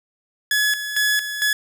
sawtooth tone with tremolo, 1698 Hz, G#6, 38 cents sharp, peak -13 dBFS, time 0.51-1.53 s, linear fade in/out 2 ms, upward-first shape square, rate 2.2 Hz, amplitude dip 65%, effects none

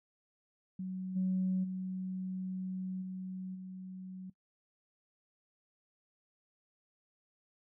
sine tone with level steps, 186.4 Hz, F#3, 13 cents sharp, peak -36 / -28 / -35 / -38 / -42 dBFS, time 0.79-4.3 s, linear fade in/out 5 ms, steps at 1.15 / 1.63 / 3.01 / 3.54 s, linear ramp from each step 20 ms, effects noise-tail reverb RT60 0.1 s tail -19 dB re dry + tanh soft clip ceiling -24 dBFS

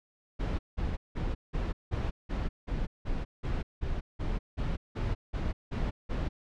brown noise bursts, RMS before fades -31 dBFS, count 16, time 0.39-6.29 s, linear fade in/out 20 ms, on 200 ms, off 180 ms, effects low-pass 4000 Hz 12 dB/octave

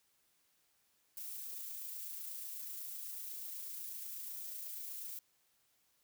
violet noise with amplitude modulation, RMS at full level -44 dBFS, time 1.17-5.19 s, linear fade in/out 2 ms, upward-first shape sine, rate 28.1 Hz, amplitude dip 25%, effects white hiss -75 dBFS RMS until 6.03 s

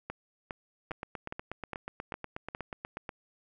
two click trains, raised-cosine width 0.5 ms, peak -22 / -21 dBFS, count 19 / 7, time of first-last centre 0.91-3.092 / 0.1-2.549 s, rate 8.25 / 2.45 Hz, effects none

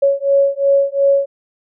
sine beating tone pair, 554.4 / 557.2 Hz, C#5 / C#5, 0 / +9 cents, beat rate 2.8 Hz, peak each -14 dBFS, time 0.02-1.26 s, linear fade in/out 10 ms, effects none

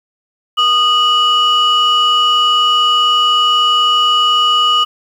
sine tone pair together, 1233.6 / 2934 Hz, D#6 / F#7, -15 / -15 cents, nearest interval octave + minor third, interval 1500 cents, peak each -10 dBFS, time 0.57-4.85 s, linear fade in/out 20 ms, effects tanh soft clip ceiling -5 dBFS + 7-bit

